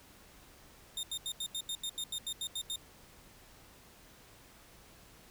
sawtooth tone bursts, 3654 Hz, A#7, 35 cents flat, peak -32 dBFS, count 13, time 0.97-2.759 s, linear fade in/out 2 ms, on 61 ms, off 83 ms, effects pink hiss -58 dBFS RMS until 5.3 s

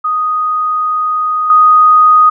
sine tone with level steps, 1244.5 Hz, D#6, in tune, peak -11 / -3 dBFS, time 0.04-2.3 s, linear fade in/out 10 ms, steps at 1.5 s, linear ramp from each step 2 ms, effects none

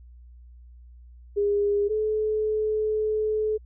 sine tone pair in turn, 407.9 / 430.3 Hz, G#4 / A4, -31 / -39 cents, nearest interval minor second, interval 92 cents, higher second, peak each -20 / -22 dBFS, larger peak first, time 1.36-1.89 / 1.89-3.58 s, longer second, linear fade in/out 20 ms, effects added 60 Hz sine -45 dBFS peak until 3.65 s

